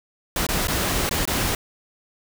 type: noise with dropouts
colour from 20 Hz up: pink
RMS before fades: -23 dBFS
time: 0.36-1.55 s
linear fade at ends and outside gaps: 2 ms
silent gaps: 0.467-0.488 / 0.672-0.682 / 1.093-1.11 / 1.254-1.275 s
effects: none